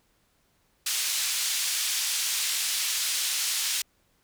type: band-pass noise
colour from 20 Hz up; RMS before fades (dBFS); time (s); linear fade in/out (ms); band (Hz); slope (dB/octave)
pink; -28; 0.86-3.82; 5; 3400 to 11000; 12
effects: pink hiss -68 dBFS RMS until 4.23 s